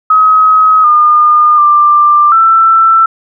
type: tone with pitch steps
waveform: sine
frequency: 1271 / 1214 / 1186 / 1333 Hz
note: D#6 / D#6 / D6 / E6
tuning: +36 / -43 / +17 / +19 cents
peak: -3 dBFS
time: 0.1-3.06 s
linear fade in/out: 5 ms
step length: 740 ms
effects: none